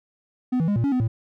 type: tone with pitch steps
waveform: triangle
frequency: 251.7 / 163 / 204.6 / 116.2 / 280.8 / 252.5 / 112.2 Hz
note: B3 / E3 / G#3 / A#2 / C#4 / B3 / A2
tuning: +33 / -19 / -26 / -5 / +22 / +39 / +34 cents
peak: -17 dBFS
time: 0.52-1.08 s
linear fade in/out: 10 ms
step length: 80 ms
effects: none